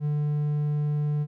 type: tone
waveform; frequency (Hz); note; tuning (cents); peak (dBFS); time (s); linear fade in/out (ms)
triangle; 148.3; D3; +17; -21; 0-1.27; 50
effects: none